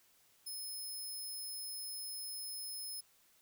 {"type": "tone", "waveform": "10% pulse", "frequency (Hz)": 5180, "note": "E8", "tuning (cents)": -31, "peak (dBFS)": -36, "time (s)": [0.46, 3.01], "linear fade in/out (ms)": 10, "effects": ["white hiss -69 dBFS RMS until 3.41 s"]}